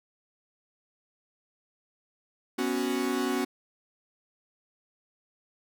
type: chord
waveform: 45% pulse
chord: B suspended second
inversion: none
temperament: equal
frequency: 246.9 / 277.2 / 370 Hz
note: B3 / C#4 / F#4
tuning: 0 / 0 / 0 cents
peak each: -31 dBFS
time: 2.58-3.45 s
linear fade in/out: 10 ms
effects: none